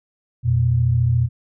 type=tone pair together; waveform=sine; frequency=86.8 / 120.9 Hz; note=F2 / B2; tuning=-10 / -36 cents; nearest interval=tritone; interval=574 cents; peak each=-21 / -15 dBFS; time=0.43-1.29 s; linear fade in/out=50 ms; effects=none